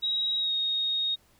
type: tone with pitch glide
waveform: sine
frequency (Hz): 3820 to 3733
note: A#7 to A#7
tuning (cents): +42 to +2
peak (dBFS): -25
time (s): 0.02-1.16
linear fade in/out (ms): 20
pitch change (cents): -40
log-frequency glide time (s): 0.38-0.52
effects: pink hiss -63 dBFS RMS until 1.39 s